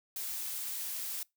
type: noise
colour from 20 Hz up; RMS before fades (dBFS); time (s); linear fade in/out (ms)
blue; -38; 0.16-1.23; 2
effects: noise-tail reverb RT60 0.2 s tail -24 dB re dry